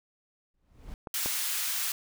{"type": "noise with exponential growth", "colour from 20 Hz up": "brown", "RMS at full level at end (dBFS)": -38, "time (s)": [0.54, 0.94], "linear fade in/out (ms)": 1, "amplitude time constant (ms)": 86}
{"type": "clicks", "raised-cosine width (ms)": 1, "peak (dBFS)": [-24, -20], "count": 2, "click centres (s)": [1.072, 1.26]}
{"type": "high-pass noise", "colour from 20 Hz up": "white", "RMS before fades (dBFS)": -31, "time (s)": [1.14, 1.92], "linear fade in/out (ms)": 2, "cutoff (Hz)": 1300, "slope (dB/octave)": 12}
{"effects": []}